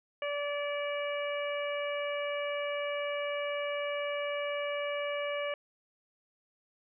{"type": "harmonic tone", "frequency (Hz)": 578, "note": "D5", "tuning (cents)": -28, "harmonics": [1, 2, 3, 4, 5], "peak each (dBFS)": [-33, -41, -43, -40, -43], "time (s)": [0.22, 5.54], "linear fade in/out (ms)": 2, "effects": []}